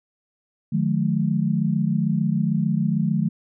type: tone cluster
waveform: sine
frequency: 153 / 179.7 / 215.2 Hz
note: D#3 / F3 / A3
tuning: -29 / +50 / -38 cents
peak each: -23 dBFS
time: 0.72-3.29 s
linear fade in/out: 10 ms
effects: none